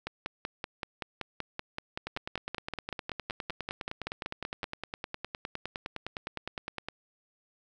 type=two click trains; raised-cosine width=0.3 ms; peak=-19 / -18 dBFS; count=48 / 25; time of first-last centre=2.07-6.886 / 0.07-4.641 s; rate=9.76 / 5.25 Hz; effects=none